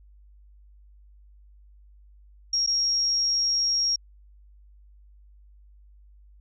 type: tone with dropouts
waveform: sine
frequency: 5588 Hz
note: F8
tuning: in tune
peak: -21 dBFS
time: 2.53-3.96 s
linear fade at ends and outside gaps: 5 ms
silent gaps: 2.664-2.673 s
effects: added 50 Hz sine -50 dBFS peak until 6.4 s